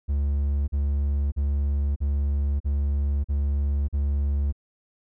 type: tone bursts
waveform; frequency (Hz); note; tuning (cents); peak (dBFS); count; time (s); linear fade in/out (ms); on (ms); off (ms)
triangle; 71; C#2; +42; -19; 7; 0.08-4.526; 20; 600; 41
effects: none